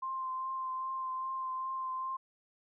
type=tone with vibrato; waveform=sine; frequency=1046.5 Hz; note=C6; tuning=in tune; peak=-34 dBFS; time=0.02-2.17 s; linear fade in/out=10 ms; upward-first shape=triangle; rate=2.5 Hz; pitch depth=18 cents each way; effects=none